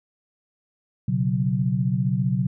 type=chord; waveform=sine; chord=B suspended second; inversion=none; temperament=equal; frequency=123.47 / 138.59 / 185 Hz; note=B2 / C#3 / F#3; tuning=0 / 0 / 0 cents; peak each=-24 dBFS; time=1.08-2.47 s; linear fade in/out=5 ms; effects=none